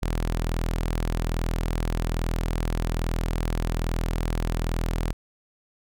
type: tone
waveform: sawtooth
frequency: 41.2 Hz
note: E1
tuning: in tune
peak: -20 dBFS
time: 0.02-5.13 s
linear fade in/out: 10 ms
effects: none